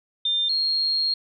sine tone pair in turn, 3600 / 4251 Hz, A7 / C8, +39 / +27 cents, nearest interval minor third, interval 288 cents, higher second, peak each -20 dBFS, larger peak neither, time 0.25-0.49 / 0.49-1.14 s, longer second, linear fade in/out 5 ms, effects none

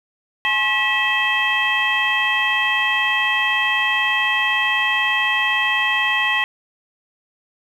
sine tone cluster, 844 / 1073 / 1938 / 2607 / 3179 Hz, G#5 / C6 / B6 / E7 / G7, +28 / +43 / -33 / -20 / +24 cents, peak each -26 / -25 / -19 / -21 / -24 dBFS, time 0.45-6.44 s, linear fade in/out 0 ms, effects tanh soft clip ceiling -6 dBFS + 8-bit

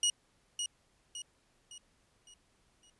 20% pulse tone with echo, 2900 Hz, F#7, 35 cents flat, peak -21 dBFS, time 0.03-0.1 s, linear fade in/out 2 ms, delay 560 ms, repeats 5, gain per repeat -7 dB, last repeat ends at 2.9 s, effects pink hiss -71 dBFS RMS until 2.99 s + resampled to 24000 Hz

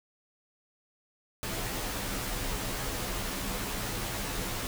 pink noise with comb filter, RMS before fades -34 dBFS, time 1.43-4.67 s, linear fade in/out 0 ms, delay 13 ms, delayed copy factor -0.9, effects none

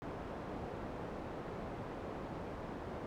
white low-pass noise, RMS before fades -44 dBFS, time 0.02-3.06 s, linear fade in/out 0 ms, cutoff 650 Hz, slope 12 dB/octave, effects none

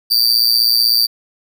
45% pulse tone with amplitude modulation, 4670 Hz, D8, 11 cents flat, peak -6 dBFS, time 0.1-1.07 s, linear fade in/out 20 ms, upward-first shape sine, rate 116 Hz, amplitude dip 95%, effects none

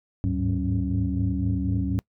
sine tone cluster, 74.4 / 101.3 / 105.3 / 187 / 276 Hz, D2 / G#2 / G#2 / F#3 / C#4, +23 / -43 / +24 / +19 / -7 cents, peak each -28 dBFS, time 0.24-1.99 s, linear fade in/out 0 ms, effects noise-tail reverb RT60 0.1 s tail -26 dB re dry + tanh soft clip ceiling -14 dBFS

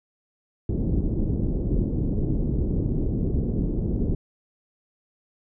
pink low-pass noise, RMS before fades -24 dBFS, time 0.69-4.15 s, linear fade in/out 5 ms, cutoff 370 Hz, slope 24 dB/octave, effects none

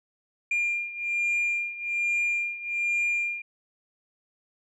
sine beating tone pair, 2400 / 2401.2 Hz, D7 / D7, +37 / +38 cents, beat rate 1.2 Hz, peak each -28 / -25 dBFS, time 0.51-3.42 s, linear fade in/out 5 ms, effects tanh soft clip ceiling -21 dBFS

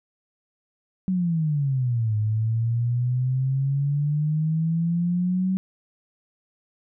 sine exponential two-way sweep, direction down then up, 190 to 106 to 190 Hz, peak -20 dBFS, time 1.08-5.57 s, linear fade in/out 0 ms, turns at 2.16 s, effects none

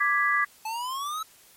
sine chord, G# diminished, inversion second, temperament equal, 1174.7 / 1661.2 / 1975.5 Hz, D6 / G#6 / B6, 0 / 0 / 0 cents, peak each -25 dBFS, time 0-0.45 s, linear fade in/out 10 ms
square exponential sweep, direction up, 863 to 1312 Hz, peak -30 dBFS, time 0.65-1.23 s, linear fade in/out 5 ms
effects white hiss -55 dBFS RMS until 1.56 s + MP3 64 kbps

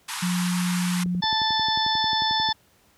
pink band-pass noise, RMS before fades -32 dBFS, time 0.08-1.04 s, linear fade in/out 10 ms, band 840 to 12000 Hz, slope 96 dB/octave
sine tone, 178.4 Hz, F3, 37 cents sharp, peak -22 dBFS, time 0.22-1.21 s, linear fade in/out 10 ms
click train, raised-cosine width 3 ms, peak -24 dBFS, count 17, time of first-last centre 1.06-2.489 s, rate 11.2 Hz
harmonic tone, 880 Hz, A5, in tune, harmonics 1 / 2 / 4 / 5 / 6, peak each -24 / -30 / -25 / -33 / -29 dBFS, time 1.22-2.53 s, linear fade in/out 10 ms
effects pink hiss -60 dBFS RMS until 2.97 s + high-pass 60 Hz 12 dB/octave

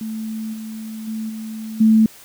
sine tone with level steps, 220 Hz, A3, in tune, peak -24 / -28 / -23 / -27 / -9 dBFS, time 0.01-2.06 s, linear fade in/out 2 ms, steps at 0.53 / 1.07 / 1.29 / 1.8 s, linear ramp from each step 10 ms, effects white hiss -44 dBFS RMS until 2.24 s

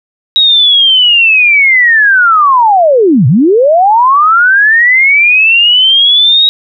sine linear two-way sweep, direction down then up, 3821 to 111.6 to 3821 Hz, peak -3 dBFS, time 0.36-6.49 s, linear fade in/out 0 ms, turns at 3.27 s, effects none

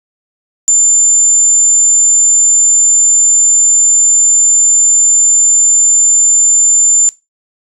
sine tone, 7160 Hz, A8, 29 cents sharp, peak -3 dBFS, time 0.68-7.09 s, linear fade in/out 0 ms, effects noise-tail reverb RT60 0.2 s tail -18 dB re dry + tanh soft clip ceiling -3 dBFS

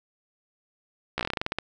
slowing click train, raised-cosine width 0.3 ms, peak -11 dBFS, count 13, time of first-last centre 1.18-1.586 s, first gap 14 ms, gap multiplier 1.15, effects none

